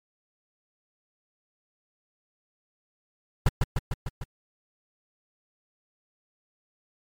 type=noise with echo; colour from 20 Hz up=brown; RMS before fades=-17 dBFS; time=3.46-3.49 s; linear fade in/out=5 ms; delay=150 ms; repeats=5; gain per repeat=-3 dB; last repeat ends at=4.24 s; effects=MP3 96 kbps